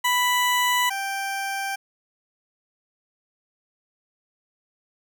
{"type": "tone pair in turn", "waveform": "20% pulse", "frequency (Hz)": [989, 785], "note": ["B5", "G5"], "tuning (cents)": [2, 2], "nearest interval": "major third", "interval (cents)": 400, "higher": "first", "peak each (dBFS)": [-14, -21], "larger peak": "first", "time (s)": [[0.04, 0.9], [0.9, 1.76]], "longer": "neither", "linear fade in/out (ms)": 10, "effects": []}